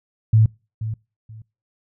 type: tone with echo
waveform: sine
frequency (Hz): 110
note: A2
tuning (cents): 0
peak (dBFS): -10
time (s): 0.33-0.46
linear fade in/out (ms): 5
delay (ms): 480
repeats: 2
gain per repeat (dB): -13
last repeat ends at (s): 1.42
effects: noise-tail reverb RT60 0.3 s tail -25 dB re dry